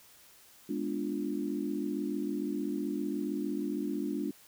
sine chord, G# diminished seventh, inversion none, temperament equal, 207.7 / 246.9 / 293.7 / 349.2 Hz, G#3 / B3 / D4 / F4, 0 / 0 / 0 / 0 cents, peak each -37 / -39 / -34 / -38 dBFS, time 0.69-4.31 s, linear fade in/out 5 ms, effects white hiss -58 dBFS RMS until 4.47 s

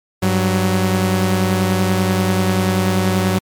sawtooth tone pair together, 98.2 / 186.07 Hz, G2 / F#3, +4 / +10 cents, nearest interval major seventh, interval 1106 cents, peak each -14 / -12 dBFS, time 0.22-3.39 s, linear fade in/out 10 ms, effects MP3 96 kbps

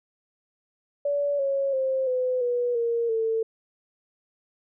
sine tone with pitch steps, 573 / 550 / 527.9 / 506.7 / 486.3 / 466.8 / 448 Hz, D5 / C#5 / C5 / B4 / B4 / A#4 / A4, -43 / -14 / +15 / +44 / -27 / +2 / +31 cents, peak -22 dBFS, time 1.05-3.43 s, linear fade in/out 5 ms, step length 340 ms, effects none

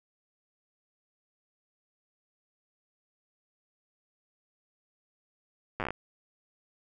slowing click train, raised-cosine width 0.5 ms, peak -17 dBFS, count 9, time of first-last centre 5.8-5.906 s, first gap 8 ms, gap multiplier 1.14, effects none

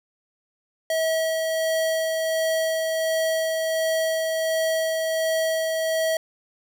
square tone with tremolo, 644 Hz, E5, 41 cents flat, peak -21 dBFS, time 0.9-6.17 s, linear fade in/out 2 ms, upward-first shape sine, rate 1.4 Hz, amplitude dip 25%, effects none

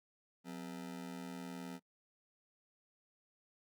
40% pulse ring-modulated tone, 220 Hz, A3, in tune, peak -40 dBFS, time 0.44-1.8 s, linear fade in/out 50 ms, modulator 39.8 Hz, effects noise-tail reverb RT60 0.1 s tail -26 dB re dry

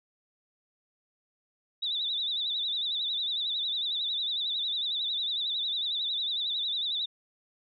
sine tone with vibrato, 3700 Hz, A#7, 14 cents flat, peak -28 dBFS, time 1.82-7.06 s, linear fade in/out 10 ms, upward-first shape sine, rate 11 Hz, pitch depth 110 cents each way, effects none

